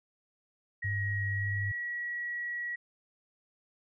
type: tone with pitch glide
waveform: sine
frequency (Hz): 1896 to 1921.4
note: A#6 to B6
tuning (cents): +29 to -48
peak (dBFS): -33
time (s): 0.82-2.76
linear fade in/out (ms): 10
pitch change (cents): +23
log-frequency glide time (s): 1.19-1.71
type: tone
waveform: sine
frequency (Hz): 101.3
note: G#2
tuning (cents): -43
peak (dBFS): -31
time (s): 0.84-1.72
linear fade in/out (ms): 10
effects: none